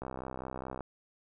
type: click train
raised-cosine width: 1 ms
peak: -25 dBFS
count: 52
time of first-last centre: 0.02-0.807 s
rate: 64.8 Hz
effects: none